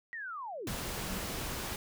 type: linear sweep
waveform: sine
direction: down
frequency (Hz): 1922 to 39.08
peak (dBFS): -38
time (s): 0.13-0.75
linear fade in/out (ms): 0
type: tone with exponential growth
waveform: sine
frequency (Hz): 189.2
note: F#3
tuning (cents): +39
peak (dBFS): -37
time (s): 0.53-1.18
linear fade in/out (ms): 0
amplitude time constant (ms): 140
type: noise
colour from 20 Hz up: pink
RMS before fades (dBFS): -38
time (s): 0.67-1.76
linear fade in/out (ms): 2
effects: none